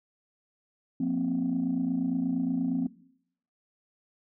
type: chord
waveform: sine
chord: F suspended fourth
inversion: none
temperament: equal with one note detuned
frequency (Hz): 176.64 / 233.1 / 261.6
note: F3 / Bb3 / C4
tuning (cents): +20 / 0 / 0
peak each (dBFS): -31 / -31 / -26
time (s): 1-2.87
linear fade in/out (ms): 5
effects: noise-tail reverb RT60 0.7 s tail -20 dB re dry + tanh soft clip ceiling -20 dBFS